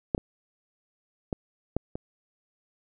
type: clicks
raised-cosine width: 2 ms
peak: -10 / -19 / -15 / -12 / -20 dBFS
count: 5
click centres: 0.148 / 0.179 / 1.328 / 1.766 / 1.955 s
effects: none

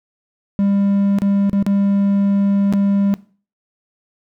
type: tone with dropouts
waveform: triangle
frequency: 199.3 Hz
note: G3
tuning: 29 cents sharp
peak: -11 dBFS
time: 0.59-3.14 s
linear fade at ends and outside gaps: 0 ms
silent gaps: 1.186-1.219 / 1.496-1.531 / 1.626-1.665 / 2.726-2.736 s
effects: noise-tail reverb RT60 0.4 s tail -19 dB re dry

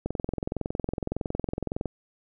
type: click train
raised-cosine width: 2 ms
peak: -15 dBFS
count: 40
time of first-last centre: 0.06-1.857 s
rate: 21.7 Hz
effects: none

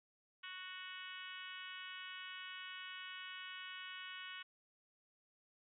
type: harmonic tone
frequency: 370 Hz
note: F#4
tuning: in tune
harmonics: 3 / 4 / 5 / 6 / 7 / 8 / 9 / 10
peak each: -56 / -53 / -55 / -56 / -56 / -52 / -58 / -66 dBFS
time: 0.43-4.43 s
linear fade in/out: 10 ms
effects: none

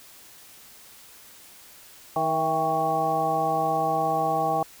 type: harmonic tone with a mistuned harmonic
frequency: 158.7 Hz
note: D#3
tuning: 35 cents sharp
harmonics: 1 / 2 / 3 / 4 / 5 / 7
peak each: -34 / -34 / -32 / -28 / -24 / -30 dBFS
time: 2.16-4.63 s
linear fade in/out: 2 ms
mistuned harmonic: 4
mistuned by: +59 cents
effects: white hiss -49 dBFS RMS until 4.8 s

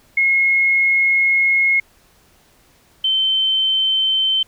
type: tone pair in turn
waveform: sine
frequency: 2163 / 3091 Hz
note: C#7 / G7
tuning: -43 / -25 cents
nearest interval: tritone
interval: 618 cents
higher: second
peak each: -12 / -14 dBFS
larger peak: first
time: 0.17-1.8 / 3.04-4.43 s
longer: first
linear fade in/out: 5 ms
effects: pink hiss -54 dBFS RMS until 4.47 s

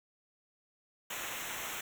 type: noise with comb filter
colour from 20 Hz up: pink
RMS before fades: -40 dBFS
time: 1.1-1.81 s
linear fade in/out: 5 ms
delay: 0.21 ms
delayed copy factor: -0.9
effects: none

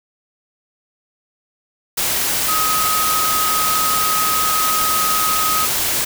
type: tone in noise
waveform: sine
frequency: 1263 Hz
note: D#6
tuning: 26 cents sharp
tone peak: -18 dBFS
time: 2.48-5.66 s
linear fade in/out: 10 ms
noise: white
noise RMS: -19 dBFS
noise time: 1.97-6.05 s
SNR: -2 dB
effects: none

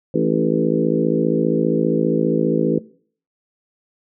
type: harmonic tone with a mistuned harmonic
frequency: 55 Hz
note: A1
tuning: in tune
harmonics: 3 / 4 / 5 / 6 / 7 / 8 / 9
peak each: -23 / -23 / -23 / -23 / -23 / -23 / -23 dBFS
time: 0.14-2.79 s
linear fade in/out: 5 ms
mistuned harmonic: 6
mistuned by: -28 cents
effects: noise-tail reverb RT60 0.5 s tail -20 dB re dry

